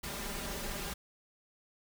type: noise with comb filter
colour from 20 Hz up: pink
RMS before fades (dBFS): -39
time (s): 0.03-0.94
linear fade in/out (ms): 10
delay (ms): 5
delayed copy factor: +0.8
effects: none